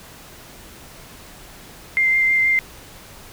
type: tone with vibrato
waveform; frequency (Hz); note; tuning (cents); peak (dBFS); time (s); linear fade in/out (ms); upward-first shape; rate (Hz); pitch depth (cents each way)
sine; 2093; C7; 0; -14; 1.97-2.59; 0; sine; 6.2; 11
effects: pink hiss -42 dBFS RMS until 3.32 s